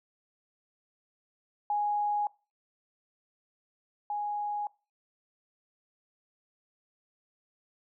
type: tone pair in turn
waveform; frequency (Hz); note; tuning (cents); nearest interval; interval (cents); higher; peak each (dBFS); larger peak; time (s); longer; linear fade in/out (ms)
sine; 829 / 829; G#5 / G#5; -3 / -3; unison; 0; neither; -26 / -30; first; 1.7-2.27 / 4.1-4.67; neither; 2
effects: noise-tail reverb RT60 0.3 s tail -22 dB re dry